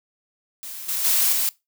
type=noise with level steps; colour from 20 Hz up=blue; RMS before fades=-35 / -25 / -19 / -22 dBFS; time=0.63-1.49 s; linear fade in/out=0 ms; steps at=0.88 / 1.04 / 1.32 s; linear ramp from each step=10 ms; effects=noise-tail reverb RT60 0.2 s tail -21 dB re dry